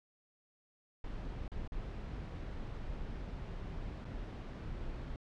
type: noise with dropouts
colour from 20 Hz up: brown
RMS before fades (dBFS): -42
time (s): 1.04-5.16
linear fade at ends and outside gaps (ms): 2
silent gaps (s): 1.48-1.517 / 1.677-1.72 / 4.046-4.051
effects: low-pass 4000 Hz 12 dB/octave